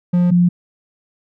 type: tone pair in turn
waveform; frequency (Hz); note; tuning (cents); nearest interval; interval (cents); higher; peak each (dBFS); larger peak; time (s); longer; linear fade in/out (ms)
triangle / sine; 176.8 / 175.96; F3 / F3; +22 / +13; unison; 9; first; -9; neither; 0.13-0.31 / 0.31-0.49; neither; 10
effects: none